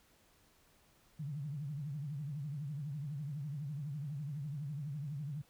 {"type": "tone with vibrato", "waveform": "sine", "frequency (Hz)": 145.1, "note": "D3", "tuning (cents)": -21, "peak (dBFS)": -38, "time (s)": [1.19, 5.42], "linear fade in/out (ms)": 10, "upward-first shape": "triangle", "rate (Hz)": 12, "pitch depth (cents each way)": 180, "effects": ["pink hiss -68 dBFS RMS until 5.49 s"]}